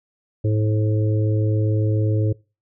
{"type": "harmonic tone", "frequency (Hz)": 107.3, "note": "A2", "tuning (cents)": -43, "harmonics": [1, 3, 4, 5], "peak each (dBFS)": [-17, -27, -29, -31], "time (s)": [0.44, 2.33], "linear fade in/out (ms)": 10, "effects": ["noise-tail reverb RT60 0.3 s tail -23 dB re dry"]}